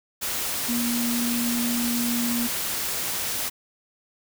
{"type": "tone in noise", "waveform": "sine", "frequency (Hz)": 238.2, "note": "A#3", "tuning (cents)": 38, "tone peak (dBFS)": -24, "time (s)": [0.68, 2.48], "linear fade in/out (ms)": 20, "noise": "white", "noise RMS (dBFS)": -28, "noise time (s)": [0.21, 3.5], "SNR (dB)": 1, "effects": []}